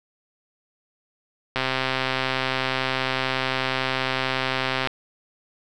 click train, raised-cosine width 0.3 ms, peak -7 dBFS, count 435, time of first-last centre 1.56-4.873 s, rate 131 Hz, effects none

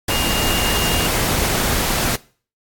sine tone in noise, 2826 Hz, F7, 20 cents sharp, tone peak -24 dBFS, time 0.1-1.07 s, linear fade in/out 5 ms, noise pink, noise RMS -19 dBFS, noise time 0.08-2.16 s, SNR -8 dB, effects noise-tail reverb RT60 0.4 s tail -20 dB re dry + AAC 64 kbps

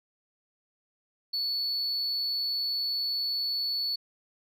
sine tone, 4435 Hz, C#8, in tune, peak -25 dBFS, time 1.33-3.96 s, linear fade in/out 10 ms, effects tanh soft clip ceiling -26 dBFS

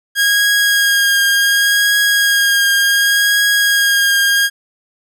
sawtooth tone with vibrato, 1632 Hz, G#6, 31 cents flat, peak -7 dBFS, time 0.15-4.5 s, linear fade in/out 50 ms, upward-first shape triangle, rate 0.68 Hz, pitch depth 20 cents each way, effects none

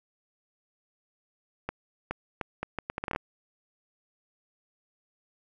accelerating click train, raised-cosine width 0.5 ms, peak -16 dBFS, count 13, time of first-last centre 1.69-3.161 s, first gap 420 ms, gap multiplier 0.72, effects none

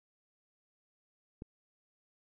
click, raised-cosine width 3 ms, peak -30 dBFS, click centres 1.421 s, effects none

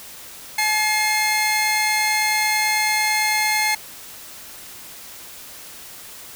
sawtooth tone pair together, 857 / 2128 Hz, A5 / C7, -46 / +29 cents, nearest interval octave + major third, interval 1575 cents, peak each -18 / -16 dBFS, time 0.58-3.75 s, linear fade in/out 5 ms, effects white hiss -39 dBFS RMS until 6.35 s

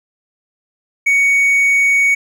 triangle tone, 2235 Hz, C#7, 14 cents sharp, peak -8 dBFS, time 1.06-2.15 s, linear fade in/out 10 ms, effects none

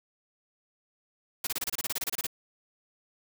white noise bursts, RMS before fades -31 dBFS, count 15, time 1.44-2.268 s, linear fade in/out 5 ms, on 30 ms, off 27 ms, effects none

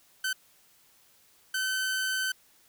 sawtooth tone bursts at uneven times, 1529 Hz, G6, 44 cents flat, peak -24 dBFS, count 2, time 0.24-0.33 / 1.54-2.32 s, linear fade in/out 5 ms, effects white hiss -62 dBFS RMS until 2.68 s

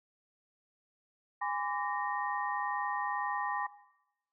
sine tone cluster, 820 / 1016 / 1158 / 1853 Hz, G#5 / B5 / D6 / A#6, -22 / +49 / -25 / -11 cents, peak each -35 / -36 / -39 / -39 dBFS, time 1.41-3.67 s, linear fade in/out 10 ms, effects noise-tail reverb RT60 0.9 s tail -17 dB re dry

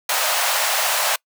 pink high-pass noise, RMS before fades -20 dBFS, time 0.09-1.16 s, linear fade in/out 5 ms, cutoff 580 Hz, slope 48 dB/octave, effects noise-tail reverb RT60 0.1 s tail -26 dB re dry

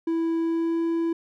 triangle tone with pitch glide, 329.6 to 332.5 Hz, E4 to E4, 0 to +15 cents, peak -20 dBFS, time 0.07-1.13 s, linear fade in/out 5 ms, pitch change +15 cents, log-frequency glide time 0.39-0.82 s, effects none

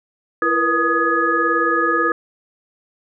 sine tone cluster, 335.2 / 471 / 489.3 / 1245 / 1686 Hz, E4 / A#4 / B4 / D#6 / G#6, +29 / +18 / -16 / +1 / +26 cents, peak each -22 / -26 / -25 / -18 / -20 dBFS, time 0.42-2.12 s, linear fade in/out 2 ms, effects none

